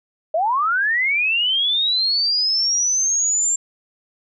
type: linear sweep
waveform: sine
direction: up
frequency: 605 to 7400 Hz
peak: -16 dBFS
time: 0.34-3.56 s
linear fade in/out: 5 ms
effects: none